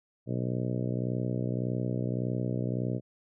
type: harmonic tone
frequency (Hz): 61.74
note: B1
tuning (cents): 0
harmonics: 2 / 3 / 4 / 5 / 6 / 7 / 8 / 9 / 10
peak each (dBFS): -31 / -35 / -37 / -39 / -41 / -42 / -43 / -44 / -45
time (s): 0.26-3.01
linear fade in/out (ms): 50
effects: none